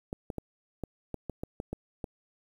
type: clicks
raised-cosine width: 2 ms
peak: -21 dBFS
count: 10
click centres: 0.129 / 0.302 / 0.383 / 0.837 / 1.143 / 1.297 / 1.435 / 1.601 / 1.73 / 2.042 s
effects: 9-bit

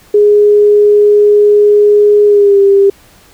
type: tone with pitch glide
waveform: sine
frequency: 414.9 to 396.4 Hz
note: G#4 to G4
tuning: -2 to +19 cents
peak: -3 dBFS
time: 0.14-2.9 s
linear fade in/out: 5 ms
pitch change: -79 cents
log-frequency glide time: 2.26-2.6 s
effects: pink hiss -43 dBFS RMS until 3.33 s

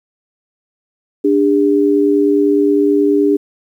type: tone pair together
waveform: sine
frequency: 293.7 / 403.3 Hz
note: D4 / G4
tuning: 0 / +49 cents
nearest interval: perfect fourth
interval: 549 cents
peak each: -12 dBFS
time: 1.24-3.37 s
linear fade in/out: 10 ms
effects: 8-bit

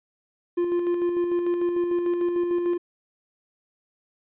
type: tone with tremolo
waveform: triangle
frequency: 349.2 Hz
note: F4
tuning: in tune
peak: -18 dBFS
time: 0.57-2.78 s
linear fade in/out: 10 ms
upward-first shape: square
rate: 6.7 Hz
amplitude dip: 35%
effects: resampled to 8000 Hz

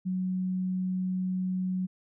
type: tone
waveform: sine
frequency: 185 Hz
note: F#3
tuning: in tune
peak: -27 dBFS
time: 0.05-1.87 s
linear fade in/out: 20 ms
effects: none

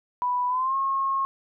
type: tone with pitch glide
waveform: sine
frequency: 987.8 to 1083.4 Hz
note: B5 to C#6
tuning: 0 to -40 cents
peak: -22 dBFS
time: 0.22-1.25 s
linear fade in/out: 0 ms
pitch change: +160 cents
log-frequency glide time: 0.48-0.76 s
effects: none

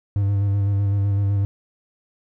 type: tone with vibrato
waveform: triangle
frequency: 100 Hz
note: G2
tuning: 35 cents sharp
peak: -15 dBFS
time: 0.16-1.45 s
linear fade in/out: 0 ms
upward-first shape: square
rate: 7.9 Hz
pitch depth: 21 cents each way
effects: none

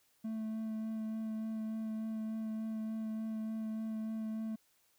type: tone with vibrato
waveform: triangle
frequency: 220 Hz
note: A3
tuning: in tune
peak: -34 dBFS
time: 0.24-4.56 s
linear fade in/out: 10 ms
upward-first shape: sine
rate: 3.4 Hz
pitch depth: 12 cents each way
effects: white hiss -72 dBFS RMS until 4.98 s

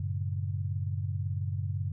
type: tone cluster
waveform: sine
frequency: 95.8 / 114 / 141.6 Hz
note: G2 / A#2 / C#3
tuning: -39 / -38 / +37 cents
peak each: -31 / -37 / -36 dBFS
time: 0-1.92 s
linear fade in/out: 5 ms
effects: none

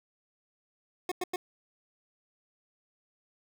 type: tone bursts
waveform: 25% pulse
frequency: 363 Hz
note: F#4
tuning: 33 cents flat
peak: -26 dBFS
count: 3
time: 1.09-1.36 s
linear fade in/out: 2 ms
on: 26 ms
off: 96 ms
effects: none

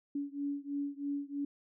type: beating tone pair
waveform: sine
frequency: 282.8 / 285.9 Hz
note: C#4 / D4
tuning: +35 / -46 cents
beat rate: 3.1 Hz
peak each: -37 / -38 dBFS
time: 0.15-1.45 s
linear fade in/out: 5 ms
effects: none

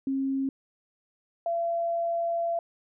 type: tone pair in turn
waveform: sine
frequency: 270 / 678 Hz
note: C#4 / E5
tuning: -45 / +49 cents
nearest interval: octave + major third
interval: 1594 cents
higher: second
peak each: -25 dBFS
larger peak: neither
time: 0.07-0.49 / 1.46-2.59 s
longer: second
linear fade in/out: 2 ms
effects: none

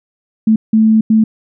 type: tone bursts at uneven times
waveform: sine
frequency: 219.6 Hz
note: A3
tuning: 3 cents flat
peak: -6 dBFS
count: 3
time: 0.47-0.56 / 0.73-1.01 / 1.1-1.24 s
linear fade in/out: 5 ms
effects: none

